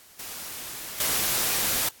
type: noise with level steps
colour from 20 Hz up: white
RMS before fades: -37 / -25 dBFS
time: 0.19-1.89 s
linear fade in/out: 5 ms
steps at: 1 s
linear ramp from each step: 2 ms
effects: white hiss -52 dBFS RMS until 2 s + AAC 64 kbps